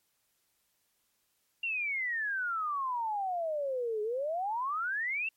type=exponential two-way sweep; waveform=sine; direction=down then up; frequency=2794 to 415.3 to 2744 Hz; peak=-30 dBFS; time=1.63-5.29 s; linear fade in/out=5 ms; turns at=4.02 s; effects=white hiss -75 dBFS RMS until 5.36 s + MP3 64 kbps